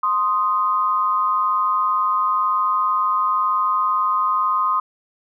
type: tone pair together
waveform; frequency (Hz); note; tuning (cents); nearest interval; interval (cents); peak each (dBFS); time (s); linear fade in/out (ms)
sine; 1046.5 / 1244.5; C6 / D#6; 0 / 0; minor third; 300; -19; 0.03-4.8; 5
effects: none